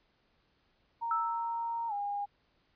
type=tone with pitch glide; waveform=sine; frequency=928 to 812.6 Hz; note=A#5 to G#5; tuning=-8 to -38 cents; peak=-32 dBFS; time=1.01-2.26 s; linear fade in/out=20 ms; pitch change=-230 cents; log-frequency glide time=1.88-1.93 s
type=tone with exponential decay; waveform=sine; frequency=1318.5 Hz; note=E6; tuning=in tune; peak=-27 dBFS; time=1.11-1.99 s; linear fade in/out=2 ms; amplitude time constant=190 ms
effects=pink hiss -72 dBFS RMS until 2.75 s + resampled to 11025 Hz